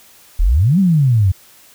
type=exponential two-way sweep; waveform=sine; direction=up then down; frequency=35 to 201.6 to 88.9 Hz; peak=-9 dBFS; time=0.39-1.32 s; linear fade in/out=10 ms; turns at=0.79 s; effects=white hiss -46 dBFS RMS until 1.74 s